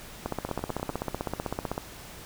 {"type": "two click trains", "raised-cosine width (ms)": 1, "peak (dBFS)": [-21, -15], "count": [5, 25], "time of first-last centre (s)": [[0.49, 0.9], [0.26, 1.779]], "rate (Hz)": [9.76, 15.8], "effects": ["pink hiss -45 dBFS RMS until 2.25 s"]}